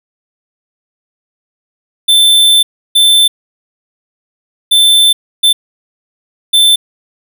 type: tone bursts at uneven times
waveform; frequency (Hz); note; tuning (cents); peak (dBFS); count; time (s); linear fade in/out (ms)
square; 3540; A7; +10; -5; 5; 2.08-2.63 / 2.95-3.28 / 4.71-5.13 / 5.43-5.53 / 6.53-6.76; 10
effects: none